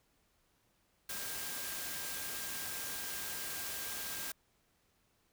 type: tone in noise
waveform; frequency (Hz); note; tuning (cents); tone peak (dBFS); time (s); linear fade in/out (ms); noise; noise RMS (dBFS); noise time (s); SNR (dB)
sine; 1600; G6; +35; -50; 1.09-4.32; 5; white; -41; 1.09-4.32; -12
effects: pink hiss -74 dBFS RMS until 5.32 s